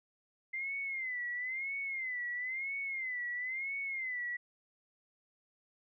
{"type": "tone with vibrato", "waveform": "sine", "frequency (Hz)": 2072, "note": "C7", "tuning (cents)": -17, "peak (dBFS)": -35, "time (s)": [0.53, 4.37], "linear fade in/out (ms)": 10, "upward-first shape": "sine", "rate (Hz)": 1, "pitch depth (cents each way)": 120, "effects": []}